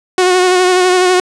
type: tone with vibrato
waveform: sawtooth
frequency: 365.3 Hz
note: F#4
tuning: 22 cents flat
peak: -4 dBFS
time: 0.18-1.2 s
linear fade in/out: 2 ms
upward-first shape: sine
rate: 12 Hz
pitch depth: 29 cents each way
effects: resampled to 22050 Hz + 7-bit